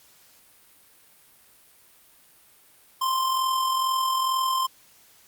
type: tone with amplitude modulation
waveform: square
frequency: 1046.5 Hz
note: C6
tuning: in tune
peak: -21 dBFS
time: 3.01-4.67 s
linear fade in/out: 10 ms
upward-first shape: sine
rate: 42.2 Hz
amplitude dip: 40%
effects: white hiss -56 dBFS RMS until 5.27 s + Opus 48 kbps